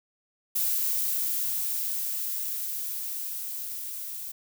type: noise with level ramp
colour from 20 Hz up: violet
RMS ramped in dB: -26 to -37 dBFS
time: 0.55-4.32 s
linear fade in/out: 10 ms
effects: none